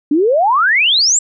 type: exponential sweep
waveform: sine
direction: up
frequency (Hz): 277.2 to 7810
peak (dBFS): -9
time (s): 0.11-1.19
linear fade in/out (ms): 5
effects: none